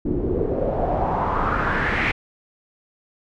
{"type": "noise with low-pass filter sweep", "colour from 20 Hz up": "pink", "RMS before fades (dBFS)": -22, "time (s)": [0.05, 2.12], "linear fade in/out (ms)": 10, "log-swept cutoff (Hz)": [310, 2300], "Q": 3.7, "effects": []}